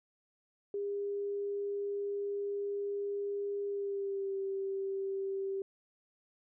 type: tone with pitch glide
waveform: sine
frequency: 403.8 to 389.4 Hz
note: G#4 to G4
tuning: -49 to -12 cents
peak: -33 dBFS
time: 0.74-5.62 s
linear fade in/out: 2 ms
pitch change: -63 cents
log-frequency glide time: 3.66-4.37 s
effects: none